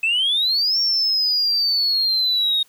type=exponential two-way sweep; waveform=sine; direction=up then down; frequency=2577 to 5530 to 3720 Hz; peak=-15 dBFS; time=0.03-2.63 s; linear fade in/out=5 ms; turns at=0.79 s; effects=tanh soft clip ceiling -13 dBFS + white hiss -56 dBFS RMS until 2.68 s